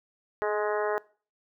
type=harmonic tone with a mistuned harmonic; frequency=209.4 Hz; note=G#3; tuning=15 cents sharp; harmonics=2 / 3 / 4 / 5 / 6 / 7 / 8 / 9; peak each=-28 / -32 / -34 / -36 / -38 / -39 / -40 / -41 dBFS; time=0.42-0.98 s; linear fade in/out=0 ms; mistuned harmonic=2; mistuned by=+16 cents; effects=noise-tail reverb RT60 0.4 s tail -22 dB re dry